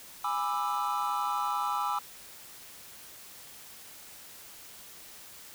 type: chord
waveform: triangle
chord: E dominant seventh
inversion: first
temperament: just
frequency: 824.1 / 988.9 / 1186.7 / 1318.5 Hz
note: G#5 / B5 / D6 / E6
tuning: -14 / +2 / +18 / 0 cents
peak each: -32 dBFS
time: 0.24-1.99 s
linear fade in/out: 5 ms
effects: white hiss -49 dBFS RMS until 5.54 s